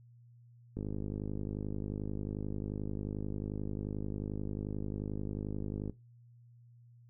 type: click train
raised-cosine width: 3 ms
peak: -25 dBFS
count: 264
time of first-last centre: 0.77-5.897 s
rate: 51.3 Hz
effects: noise-tail reverb RT60 0.2 s tail -17 dB re dry + added 119 Hz sine -56 dBFS peak until 7.09 s